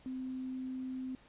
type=tone; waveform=sine; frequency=258.7 Hz; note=C4; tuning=19 cents flat; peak=-37 dBFS; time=0.06-1.15 s; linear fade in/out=0 ms; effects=pink hiss -62 dBFS RMS until 1.28 s + resampled to 8000 Hz